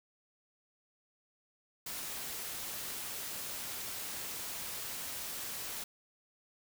white noise, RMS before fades -41 dBFS, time 1.86-5.84 s, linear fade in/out 5 ms, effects none

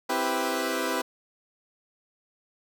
15% pulse chord, C major seventh, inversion none, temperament equal, 261.6 / 329.6 / 392 / 493.9 Hz, C4 / E4 / G4 / B4, 0 / 0 / 0 / 0 cents, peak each -25 dBFS, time 0.09-1.02 s, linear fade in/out 10 ms, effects none

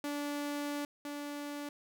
sawtooth tone pair in turn, 290 / 290 Hz, D4 / D4, -22 / -22 cents, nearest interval unison, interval 0 cents, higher neither, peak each -31 / -35 dBFS, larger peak first, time 0.04-0.85 / 1.05-1.69 s, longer first, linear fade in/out 2 ms, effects none

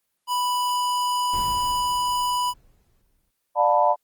square tone, 987.8 Hz, B5, in tune, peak -22 dBFS, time 0.27-2.54 s, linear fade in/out 50 ms
brown noise with exponential decay, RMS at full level -30 dBFS, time 1.33-3.31 s, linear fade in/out 5 ms, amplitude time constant 430 ms
sine chord, B half-diminished seventh, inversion first, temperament just, 592.7 / 711.2 / 889 / 987.8 Hz, D5 / F5 / A5 / B5, +16 / +31 / +18 / 0 cents, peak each -21 dBFS, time 3.55-3.96 s, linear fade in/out 50 ms
effects white hiss -75 dBFS RMS until 4.03 s + Opus 24 kbps

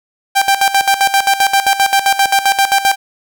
sawtooth tone with tremolo, 787 Hz, G5, 7 cents sharp, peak -4 dBFS, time 0.35-2.96 s, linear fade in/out 20 ms, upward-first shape square, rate 7.6 Hz, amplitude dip 75%, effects none

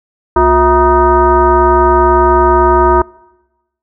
sine tone with frequency modulation, 653 Hz, E5, 17 cents flat, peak -5 dBFS, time 0.36-3.02 s, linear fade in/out 5 ms, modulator 294 Hz, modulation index 1.9, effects noise-tail reverb RT60 1.0 s tail -24 dB re dry

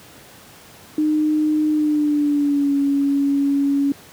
sine tone with pitch glide, 305.8 to 280.4 Hz, D#4 to C#4, -30 to +20 cents, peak -15 dBFS, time 0.98-3.92 s, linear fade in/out 2 ms, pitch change -150 cents, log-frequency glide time 1.7-2.76 s, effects pink hiss -44 dBFS RMS until 4.12 s + high-pass 100 Hz 12 dB/octave

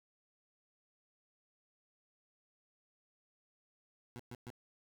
20% pulse tone bursts, 120.7 Hz, B2, 39 cents flat, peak -40 dBFS, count 3, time 4.16-4.502 s, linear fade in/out 0 ms, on 34 ms, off 120 ms, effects none

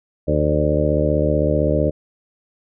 harmonic tone with a mistuned harmonic, 75.7 Hz, D#2, 47 cents flat, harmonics 1 / 2 / 3 / 4 / 5 / 6 / 7 / 8, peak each -22 / -22 / -27 / -23 / -27 / -24 / -23 / -22 dBFS, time 0.27-1.91 s, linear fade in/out 20 ms, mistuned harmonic 8, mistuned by -28 cents, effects none

